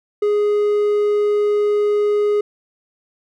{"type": "tone", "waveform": "triangle", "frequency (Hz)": 415.3, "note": "G#4", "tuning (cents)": 0, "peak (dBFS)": -12, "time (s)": [0.22, 2.41], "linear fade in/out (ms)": 5, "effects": []}